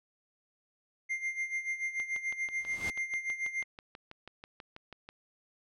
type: tone with tremolo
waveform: triangle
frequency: 2100 Hz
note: C7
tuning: 6 cents sharp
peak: -28 dBFS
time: 1.09-3.64 s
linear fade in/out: 20 ms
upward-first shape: sine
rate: 6.9 Hz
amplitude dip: 75%
type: click train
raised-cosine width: 0.3 ms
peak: -30 dBFS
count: 20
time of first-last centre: 2-5.089 s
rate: 6.15 Hz
type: noise with exponential growth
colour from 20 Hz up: pink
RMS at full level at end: -39 dBFS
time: 2.45-2.9 s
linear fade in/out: 1 ms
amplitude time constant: 96 ms
effects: low-pass 10000 Hz 12 dB/octave